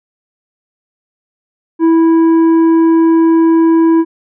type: tone with tanh clipping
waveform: triangle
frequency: 328 Hz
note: E4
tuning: 9 cents flat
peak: -7 dBFS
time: 1.79-4.05 s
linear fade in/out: 50 ms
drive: 11 dB
effects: none